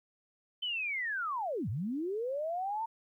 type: linear two-way sweep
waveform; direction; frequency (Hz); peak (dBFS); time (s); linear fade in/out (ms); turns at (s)
sine; down then up; 3084 to 91 to 920; -32; 0.62-2.86; 10; 1.69
effects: 12-bit